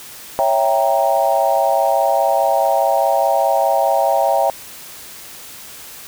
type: chord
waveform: sine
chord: C# diminished seventh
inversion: none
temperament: equal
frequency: 554.4 / 659.3 / 784 / 932.3 Hz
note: C#5 / E5 / G5 / Bb5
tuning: 0 / 0 / 0 / 0 cents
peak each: -19 / -17 / -17 / -21 dBFS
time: 0.39-4.5 s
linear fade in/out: 0 ms
effects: white hiss -36 dBFS RMS until 6.07 s